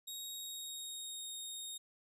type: tone with pitch glide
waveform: 20% pulse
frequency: 3770 to 3718 Hz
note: A#7 to A#7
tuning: +19 to -5 cents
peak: -37 dBFS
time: 0.07-1.78 s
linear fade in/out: 10 ms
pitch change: -24 cents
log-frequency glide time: 0.35-1.34 s
effects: none